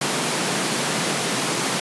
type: high-pass noise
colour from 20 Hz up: pink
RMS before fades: -23 dBFS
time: 0.01-1.8 s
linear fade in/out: 5 ms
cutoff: 140 Hz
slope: 48 dB/octave
effects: resampled to 24000 Hz